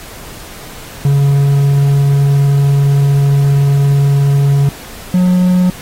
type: tone pair in turn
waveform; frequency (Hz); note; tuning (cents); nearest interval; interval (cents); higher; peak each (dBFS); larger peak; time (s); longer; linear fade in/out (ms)
triangle; 140.4 / 181.22; C#3 / F#3; +22 / -36; major third; 442; second; -5; neither; 1.05-4.69 / 5.14-5.7; first; 2
effects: pink hiss -32 dBFS RMS until 5.81 s + AAC 48 kbps